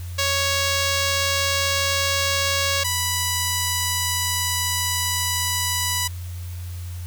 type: tone pair in turn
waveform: 5% pulse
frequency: 554.4 / 985.5 Hz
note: C#5 / B5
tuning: 0 / -4 cents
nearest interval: minor seventh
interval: 996 cents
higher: second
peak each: -8 / -9 dBFS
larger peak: first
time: 0.18-2.84 / 2.84-6.08 s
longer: second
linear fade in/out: 10 ms
effects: added 88 Hz sine -29 dBFS peak until 7.06 s + white hiss -45 dBFS RMS until 7.06 s